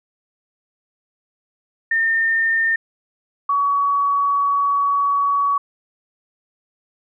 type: tone pair in turn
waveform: sine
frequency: 1814 / 1129.3 Hz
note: A#6 / C#6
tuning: -48 / +32 cents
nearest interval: minor sixth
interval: 820 cents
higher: first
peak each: -15 dBFS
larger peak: neither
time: 1.91-2.76 / 3.49-5.58 s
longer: second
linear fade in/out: 5 ms
effects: none